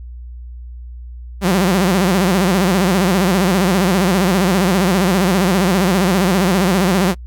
sawtooth tone with vibrato, 185.9 Hz, F#3, 8 cents sharp, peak -8 dBFS, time 1.41-7.15 s, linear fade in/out 50 ms, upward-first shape sine, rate 15 Hz, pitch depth 140 cents each way, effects noise-tail reverb RT60 0.1 s tail -26 dB re dry + added 60 Hz sine -29 dBFS peak until 7.26 s

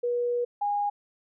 sine tone pair in turn, 483.3 / 819.2 Hz, B4 / G#5, -38 / -24 cents, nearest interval major sixth, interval 914 cents, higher second, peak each -24 dBFS, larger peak neither, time 0.03-0.45 / 0.61-0.9 s, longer first, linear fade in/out 10 ms, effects none

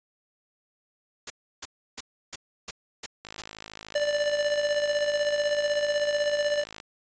white noise bursts, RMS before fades -34 dBFS, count 7, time 1.27-3.414 s, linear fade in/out 5 ms, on 32 ms, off 320 ms
click train, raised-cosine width 0.2 ms, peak -22 dBFS, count 191, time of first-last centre 3.25-6.801 s, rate 53.5 Hz
square tone with tremolo, 587.3 Hz, D5, in tune, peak -22 dBFS, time 3.95-6.64 s, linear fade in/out 5 ms, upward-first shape sine, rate 16 Hz, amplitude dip 55%
effects resampled to 16000 Hz

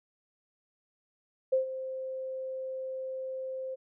sine tone with ADSR envelope, 523.3 Hz, C5, in tune, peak -21 dBFS, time 1.52-3.76 s, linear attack 12 ms, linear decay 120 ms, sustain -13 dB, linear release 24 ms, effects none

